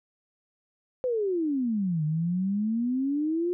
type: exponential two-way sweep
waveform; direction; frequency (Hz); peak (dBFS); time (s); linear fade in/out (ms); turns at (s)
sine; down then up; 520 to 150 to 360.6; -24; 1.04-3.53; 0; 2.04
effects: none